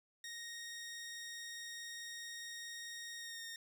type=tone with pitch glide; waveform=15% pulse; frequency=1864.7 to 1841.2 Hz; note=A#6 to A#6; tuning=0 to -22 cents; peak=-39 dBFS; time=0.24-3.56 s; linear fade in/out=2 ms; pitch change=-22 cents; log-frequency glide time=3.18-3.42 s; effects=none